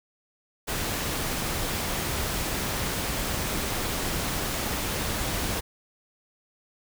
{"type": "noise", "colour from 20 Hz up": "pink", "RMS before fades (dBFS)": -29, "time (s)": [0.67, 5.61], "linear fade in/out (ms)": 20, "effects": []}